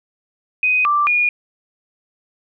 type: tone with pitch steps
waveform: sine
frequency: 2502 / 1175 / 2439 Hz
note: D#7 / D6 / D#7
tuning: +9 / +1 / -35 cents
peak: -13 dBFS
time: 0.63-1.29 s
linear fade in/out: 2 ms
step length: 220 ms
effects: none